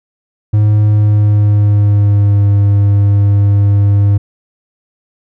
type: tone with pitch glide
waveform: triangle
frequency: 105.4 to 101.11 Hz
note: G#2 to G#2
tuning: +26 to -46 cents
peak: -4 dBFS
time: 0.53-4.18 s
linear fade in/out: 10 ms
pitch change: -72 cents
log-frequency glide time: 0.88-2.49 s
effects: none